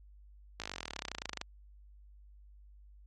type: slowing click train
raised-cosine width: 0.2 ms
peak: -21 dBFS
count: 30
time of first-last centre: 0.6-1.414 s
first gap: 18 ms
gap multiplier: 1.03
effects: added 50 Hz sine -54 dBFS peak until 3.06 s + AAC 32 kbps